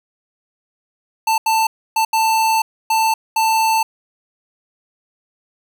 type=tone bursts at uneven times; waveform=square; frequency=888 Hz; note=A5; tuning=16 cents sharp; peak=-14 dBFS; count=6; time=1.27-1.38 / 1.46-1.67 / 1.96-2.05 / 2.13-2.62 / 2.9-3.14 / 3.36-3.83 s; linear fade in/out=5 ms; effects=none